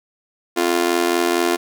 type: tone with amplitude modulation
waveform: sawtooth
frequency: 349.2 Hz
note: F4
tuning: in tune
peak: -8 dBFS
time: 0.56-1.57 s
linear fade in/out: 20 ms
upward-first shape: sine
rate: 84.4 Hz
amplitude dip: 95%
effects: none